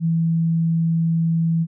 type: tone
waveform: sine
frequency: 164.81 Hz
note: E3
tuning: in tune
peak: -16 dBFS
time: 0-1.67 s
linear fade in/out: 50 ms
effects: none